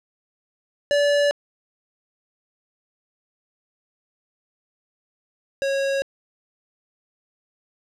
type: tone pair in turn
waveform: square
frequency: 577 / 548.7 Hz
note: D5 / C#5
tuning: -31 / -18 cents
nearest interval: minor second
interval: 87 cents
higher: first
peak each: -17 / -21 dBFS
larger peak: first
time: 0.91-1.31 / 5.62-6.02 s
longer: neither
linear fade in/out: 0 ms
effects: low-pass 6000 Hz 12 dB/octave + 9-bit